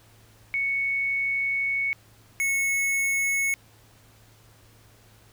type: tone pair in turn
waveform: sine / square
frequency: 2217 / 2199 Hz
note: C#7 / C#7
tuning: 0 / -14 cents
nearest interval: unison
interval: 14 cents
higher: first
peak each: -23 dBFS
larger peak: neither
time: 0.54-1.93 / 2.4-3.54 s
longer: first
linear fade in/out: 0 ms
effects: added 109 Hz sine -56 dBFS peak until 5.32 s + pink hiss -57 dBFS RMS until 5.32 s